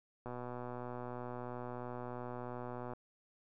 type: click train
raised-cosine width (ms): 1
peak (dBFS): -30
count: 330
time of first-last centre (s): 0.26-2.935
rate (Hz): 123
effects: none